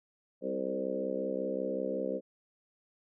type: harmonic tone with a mistuned harmonic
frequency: 65.41 Hz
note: C2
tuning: in tune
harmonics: 3 / 4 / 5 / 6 / 7 / 8 / 9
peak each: -41 / -40 / -41 / -41 / -39 / -35 / -41 dBFS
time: 0.41-2.21 s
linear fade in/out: 50 ms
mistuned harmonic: 7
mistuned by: -16 cents
effects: none